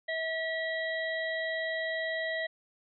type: harmonic tone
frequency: 646 Hz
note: E5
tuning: 35 cents flat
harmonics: 1 / 3 / 5 / 6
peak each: -34 / -33 / -45 / -44 dBFS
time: 0.08-2.47 s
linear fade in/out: 10 ms
effects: none